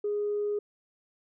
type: tone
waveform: sine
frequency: 413.9 Hz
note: G#4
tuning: 6 cents flat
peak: -26 dBFS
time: 0.04-0.59 s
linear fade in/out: 5 ms
effects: tanh soft clip ceiling -22 dBFS